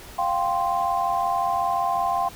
sine chord, F suspended second, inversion none, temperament equal, 698.5 / 784 / 1046.5 Hz, F5 / G5 / C6, 0 / 0 / 0 cents, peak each -25 dBFS, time 0.18-2.29 s, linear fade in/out 10 ms, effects pink hiss -43 dBFS RMS until 2.35 s

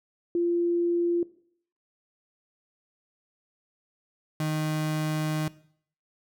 sine / 35% pulse tone pair in turn, 344.9 / 154.84 Hz, F4 / D#3, -22 / -8 cents, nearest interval octave + major second, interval 1386 cents, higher first, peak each -22 / -24 dBFS, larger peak first, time 0.35-1.23 / 4.4-5.48 s, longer second, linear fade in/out 2 ms, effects noise-tail reverb RT60 0.6 s tail -19 dB re dry

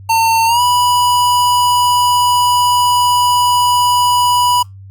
square tone with pitch glide, 905 to 981.2 Hz, A5 to B5, +48 to -12 cents, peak -10 dBFS, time 0.09-4.63 s, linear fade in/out 10 ms, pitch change +140 cents, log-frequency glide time 0.46-0.61 s, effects added 97 Hz sine -32 dBFS peak until 4.9 s + Opus 48 kbps

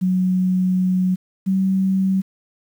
sine tone pair in turn, 184.4 / 190.79 Hz, F#3 / G3, -6 / -47 cents, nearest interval minor second, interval 59 cents, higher second, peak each -15 dBFS, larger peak neither, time 0.01-1.16 / 1.46-2.22 s, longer first, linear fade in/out 20 ms, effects 8-bit

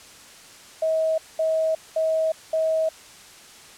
sine tone bursts, 639 Hz, D#5, 46 cents sharp, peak -19 dBFS, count 4, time 0.82-2.89 s, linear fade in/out 5 ms, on 360 ms, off 210 ms, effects white hiss -46 dBFS RMS until 3.77 s + low-pass 9000 Hz 12 dB/octave

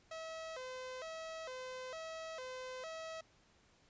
sawtooth tone with vibrato, 575 Hz, D5, 37 cents flat, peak -40 dBFS, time 0.11-3.21 s, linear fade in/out 5 ms, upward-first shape square, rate 1.1 Hz, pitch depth 200 cents each way, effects pink hiss -69 dBFS RMS until 3.89 s + resampled to 16000 Hz

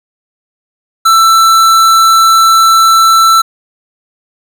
sine tone with hard clipping, 1332 Hz, E6, 18 cents sharp, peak -5 dBFS, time 1.05-3.42 s, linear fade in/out 10 ms, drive 17 dB, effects none

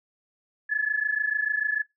sine tone pair together, 1702 / 1728.8 Hz, G#6 / A6, +42 / -31 cents, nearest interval unison, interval 27 cents, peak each -25 / -26 dBFS, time 0.69-1.83 s, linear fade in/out 20 ms, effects noise-tail reverb RT60 0.2 s tail -22 dB re dry

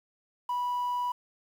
triangle tone, 981 Hz, B5, 12 cents flat, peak -25 dBFS, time 0.49-1.12 s, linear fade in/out 5 ms, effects tanh soft clip ceiling -22 dBFS + 9-bit

